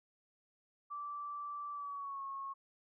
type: tone with pitch glide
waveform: sine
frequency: 1165 to 1093.3 Hz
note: D6 to C#6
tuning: -14 to -24 cents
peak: -40 dBFS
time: 0.9-2.54 s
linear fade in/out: 20 ms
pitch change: -110 cents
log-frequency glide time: 1.72-2.23 s
effects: none